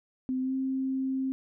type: tone with pitch glide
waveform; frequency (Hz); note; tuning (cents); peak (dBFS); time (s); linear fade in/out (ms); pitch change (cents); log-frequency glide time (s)
sine; 258.3 to 264.6; C4 to C4; -22 to +20; -27; 0.29-1.32; 0; +42; 0.41-0.54
effects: none